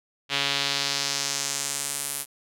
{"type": "tone with band-pass filter sweep", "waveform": "sawtooth", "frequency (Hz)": 140, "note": "C#3", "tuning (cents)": 18, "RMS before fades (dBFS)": -28, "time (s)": [0.29, 2.26], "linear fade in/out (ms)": 50, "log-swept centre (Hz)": [3200, 11000], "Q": 1.8, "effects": []}